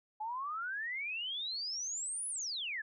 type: exponential two-way sweep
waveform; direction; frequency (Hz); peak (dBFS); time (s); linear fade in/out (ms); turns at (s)
sine; up then down; 838 to 10340 to 1649; -36; 0.2-2.82; 10; 2.28
effects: none